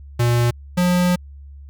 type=tone pair in turn; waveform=square; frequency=119.7 / 178.62 Hz; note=A#2 / F3; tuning=+46 / +39 cents; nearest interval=perfect fifth; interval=693 cents; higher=second; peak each=-15 dBFS; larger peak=neither; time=0.19-0.51 / 0.77-1.16 s; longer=second; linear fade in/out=10 ms; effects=added 70 Hz sine -36 dBFS peak until 1.69 s